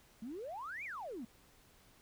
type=exponential two-way sweep; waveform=triangle; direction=up then down; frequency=209.5 to 2489 to 209.5 Hz; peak=-38 dBFS; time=0.22-1.25 s; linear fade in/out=5 ms; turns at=0.84 s; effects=tanh soft clip ceiling -39 dBFS + pink hiss -65 dBFS RMS until 2.01 s